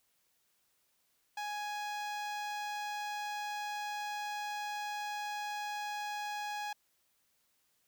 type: tone with notch filter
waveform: sawtooth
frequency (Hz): 832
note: G#5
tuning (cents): +3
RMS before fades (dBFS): -39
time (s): 1.37-6.73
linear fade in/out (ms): 5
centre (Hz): 11000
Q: 0.68
effects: white hiss -75 dBFS RMS until 7.87 s